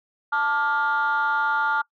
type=chord; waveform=sine; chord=D minor; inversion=second; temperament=just; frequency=881 / 1174.7 / 1409.6 Hz; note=A5 / D6 / F6; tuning=+2 / 0 / +16 cents; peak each=-23 / -26 / -21 dBFS; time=0.32-1.82 s; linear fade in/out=10 ms; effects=noise-tail reverb RT60 0.1 s tail -24 dB re dry + tanh soft clip ceiling -15 dBFS